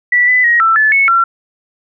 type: tone with pitch steps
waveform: sine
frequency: 1959 / 2000 / 1889 / 1332 / 1735 / 2203 / 1361 Hz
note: B6 / B6 / A#6 / E6 / A6 / C#7 / F6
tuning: -15 / +21 / +22 / +18 / -25 / -11 / -45 cents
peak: -7 dBFS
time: 0.12-1.24 s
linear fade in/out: 5 ms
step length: 160 ms
effects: none